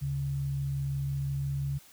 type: tone pair together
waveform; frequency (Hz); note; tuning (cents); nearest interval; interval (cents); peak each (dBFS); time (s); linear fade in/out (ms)
sine; 73.1 / 138.95; D2 / C#3; -7 / +4; major seventh; 1111; -39 / -29; 0.01-1.79; 20
effects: white hiss -56 dBFS RMS until 1.92 s